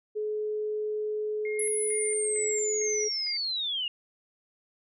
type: tone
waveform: sine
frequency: 425.5 Hz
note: G#4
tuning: 42 cents sharp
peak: -28 dBFS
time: 0.15-3.09 s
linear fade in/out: 20 ms
type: tone with tremolo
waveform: sine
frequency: 2134 Hz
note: C7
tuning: 34 cents sharp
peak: -36 dBFS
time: 1.45-3.37 s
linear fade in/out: 2 ms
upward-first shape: square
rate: 2.2 Hz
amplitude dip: 65%
type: linear sweep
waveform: sine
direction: down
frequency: 10870 to 2794 Hz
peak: -28 dBFS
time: 1.59-3.88 s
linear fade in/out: 2 ms
effects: none